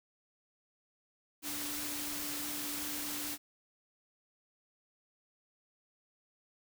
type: tone in noise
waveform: sine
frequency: 293.7 Hz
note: D4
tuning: in tune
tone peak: -45 dBFS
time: 1.42-3.38 s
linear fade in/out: 50 ms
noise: white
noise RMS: -39 dBFS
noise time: 1.42-3.38 s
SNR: -9 dB
effects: none